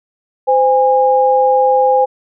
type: tone pair together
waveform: sine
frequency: 515.3 / 818 Hz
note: C5 / G#5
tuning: -27 / -26 cents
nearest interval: minor sixth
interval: 801 cents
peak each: -11 dBFS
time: 0.47-2.06 s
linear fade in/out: 20 ms
effects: none